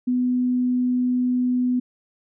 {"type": "tone", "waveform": "sine", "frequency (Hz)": 249.4, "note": "B3", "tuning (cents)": 17, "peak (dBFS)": -18, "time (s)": [0.07, 1.8], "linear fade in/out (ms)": 10, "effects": []}